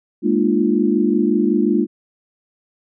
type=chord; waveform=sine; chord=Bb dominant seventh; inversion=third; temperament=equal with one note detuned; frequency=207.7 / 233.1 / 300.9 / 349.2 Hz; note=Ab3 / Bb3 / D4 / F4; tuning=0 / 0 / +42 / 0 cents; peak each=-19 dBFS; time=0.22-1.87 s; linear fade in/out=50 ms; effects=none